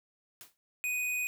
white noise with exponential decay, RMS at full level -45 dBFS, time 0.41-0.57 s, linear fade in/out 0 ms, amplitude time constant 34 ms
square tone, 2489 Hz, D#7, in tune, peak -31 dBFS, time 0.84-1.27 s, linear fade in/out 0 ms
effects none

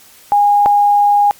sine tone pair in turn, 819 / 819 Hz, G#5 / G#5, -24 / -24 cents, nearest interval unison, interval 0 cents, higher neither, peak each -7 dBFS, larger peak neither, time 0.32-0.66 / 0.66-1.31 s, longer second, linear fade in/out 0 ms, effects white hiss -43 dBFS RMS until 1.39 s + MP3 96 kbps

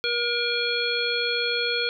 harmonic tone, 476.6 Hz, A#4, 38 cents sharp, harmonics 1 / 3 / 5 / 7 / 9, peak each -29 / -29 / -29 / -29 / -29 dBFS, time 0.04-1.89 s, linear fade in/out 0 ms, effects none

